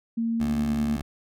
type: tone with pitch glide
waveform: sine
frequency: 229.3 to 226.8 Hz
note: A#3 to A#3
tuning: -28 to -47 cents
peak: -23 dBFS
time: 0.17-0.97 s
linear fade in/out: 10 ms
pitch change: -19 cents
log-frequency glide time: 0.46-0.62 s
type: tone with vibrato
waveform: 15% pulse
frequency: 72.4 Hz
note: D2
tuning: 24 cents flat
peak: -24 dBFS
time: 0.4-1.02 s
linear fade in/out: 5 ms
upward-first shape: sine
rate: 5.7 Hz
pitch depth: 12 cents each way
effects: none